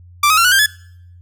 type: tone with pitch steps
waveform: sawtooth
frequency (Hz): 1174.7 / 1266.3 / 1365.1 / 1471.5 / 1586.3 / 1710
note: D6 / D#6 / F6 / F#6 / G6 / A6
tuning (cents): 0 / +30 / -40 / -10 / +20 / -50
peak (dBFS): -6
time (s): 0.23-0.662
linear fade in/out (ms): 5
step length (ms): 72
effects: noise-tail reverb RT60 0.7 s tail -25 dB re dry + added 88 Hz sine -39 dBFS peak until 1.21 s